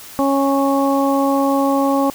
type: harmonic tone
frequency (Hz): 275.7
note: C#4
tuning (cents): -9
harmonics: 1 / 2 / 3 / 4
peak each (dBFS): -16 / -19 / -21 / -22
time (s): 0.19-2.1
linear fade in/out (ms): 0
effects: white hiss -37 dBFS RMS until 2.14 s